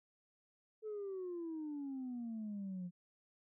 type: exponential sweep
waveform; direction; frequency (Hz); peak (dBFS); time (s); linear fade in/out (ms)
sine; down; 440 to 174.2; -39; 0.82-2.91; 50
effects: tanh soft clip ceiling -38 dBFS